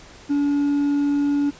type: tone with hard clipping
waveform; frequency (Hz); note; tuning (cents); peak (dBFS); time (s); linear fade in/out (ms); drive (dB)
triangle; 286.5; D4; -43; -18; 0.29-1.51; 20; 5
effects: pink hiss -45 dBFS RMS until 1.59 s + resampled to 16000 Hz